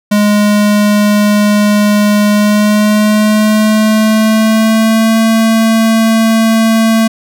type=tone with pitch glide; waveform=square; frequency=207.7 to 223.9 Hz; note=G#3 to A3; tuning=0 to +30 cents; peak=-7 dBFS; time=0.11-7.08 s; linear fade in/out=10 ms; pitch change=+130 cents; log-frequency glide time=2.31-5.18 s; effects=none